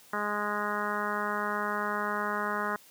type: harmonic tone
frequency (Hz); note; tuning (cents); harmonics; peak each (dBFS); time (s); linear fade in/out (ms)
207.7; G#3; 0; 1 / 2 / 3 / 4 / 5 / 6 / 7 / 8 / 9; -38 / -38 / -39 / -39 / -35 / -35 / -36 / -40 / -41; 0.13-2.76; 2
effects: white hiss -56 dBFS RMS until 2.9 s + high-pass 100 Hz 12 dB/octave